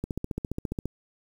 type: click train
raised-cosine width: 3 ms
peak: -17 dBFS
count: 13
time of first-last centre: 0.04-0.856 s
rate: 14.7 Hz
effects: 8-bit